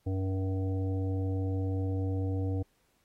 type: harmonic tone with a mistuned harmonic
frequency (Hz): 95.2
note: F#2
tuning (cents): +50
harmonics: 1 / 3 / 5 / 7 / 8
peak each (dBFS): -29 / -36 / -40 / -49 / -50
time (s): 0.06-2.63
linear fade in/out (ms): 10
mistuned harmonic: 7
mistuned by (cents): -22
effects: pink hiss -72 dBFS RMS until 3.04 s + AAC 48 kbps